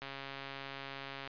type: click train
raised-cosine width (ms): 0.3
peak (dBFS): -27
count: 173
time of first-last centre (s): 0.02-1.275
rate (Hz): 137
effects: resampled to 11025 Hz